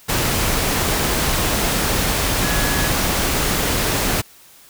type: tone in noise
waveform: sine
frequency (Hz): 1685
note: G#6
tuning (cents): +25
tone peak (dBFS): -26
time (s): 2.43-2.89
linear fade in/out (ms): 20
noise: pink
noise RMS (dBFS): -19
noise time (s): 0.08-4.22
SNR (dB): -10
effects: white hiss -47 dBFS RMS until 4.69 s